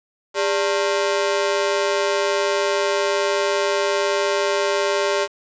sawtooth ring-modulated tone, 493.9 Hz, B4, in tune, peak -11 dBFS, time 0.34-5.28 s, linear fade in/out 50 ms, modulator 90.6 Hz, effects resampled to 16000 Hz + 7-bit

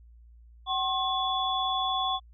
sine tone cluster, 757 / 1074 / 3431 Hz, F#5 / C6 / A7, +39 / +45 / -44 cents, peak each -30 dBFS, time 0.66-2.2 s, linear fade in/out 50 ms, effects added 58 Hz sine -50 dBFS peak until 2.33 s

